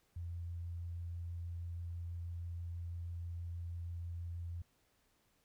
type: tone with vibrato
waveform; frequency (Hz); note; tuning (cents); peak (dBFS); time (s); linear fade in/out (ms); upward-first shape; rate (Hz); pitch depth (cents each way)
sine; 85.7; F2; -32; -40; 0.16-4.62; 5; triangle; 6.2; 10
effects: pink hiss -75 dBFS RMS until 5.44 s